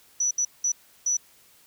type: tone bursts at uneven times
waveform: sine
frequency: 5920 Hz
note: F#8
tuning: in tune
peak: -21 dBFS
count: 4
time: 0.2-0.31 / 0.38-0.45 / 0.64-0.72 / 1.06-1.17 s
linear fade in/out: 5 ms
effects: white hiss -57 dBFS RMS until 1.66 s